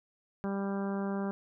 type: harmonic tone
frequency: 197.4 Hz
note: G3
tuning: 12 cents sharp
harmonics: 1 / 2 / 3 / 4 / 5 / 6 / 7 / 8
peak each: -32 / -38 / -42 / -44 / -46 / -48 / -49 / -50 dBFS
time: 0.44-1.31 s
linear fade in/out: 0 ms
effects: none